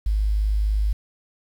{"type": "tone with quantisation", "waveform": "sine", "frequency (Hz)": 51.91, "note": "G#1", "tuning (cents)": 0, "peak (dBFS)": -18, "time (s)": [0.06, 0.93], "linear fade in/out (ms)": 5, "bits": 8, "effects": []}